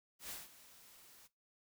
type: noise with ADSR envelope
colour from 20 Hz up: white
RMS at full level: -45 dBFS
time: 0.19-1.28 s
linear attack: 110 ms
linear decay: 180 ms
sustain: -16 dB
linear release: 23 ms
effects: noise-tail reverb RT60 0.2 s tail -18 dB re dry